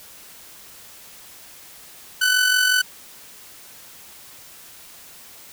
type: tone with amplitude modulation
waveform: sawtooth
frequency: 1500 Hz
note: F#6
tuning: 23 cents sharp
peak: -10 dBFS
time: 2.21-2.82 s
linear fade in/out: 10 ms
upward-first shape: sine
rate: 45.5 Hz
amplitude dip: 50%
effects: white hiss -44 dBFS RMS until 5.52 s